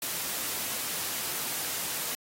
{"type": "noise", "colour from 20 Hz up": "white", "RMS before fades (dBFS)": -33, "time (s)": [0.02, 2.15], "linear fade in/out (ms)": 2, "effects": ["high-pass 100 Hz 12 dB/octave", "AAC 48 kbps"]}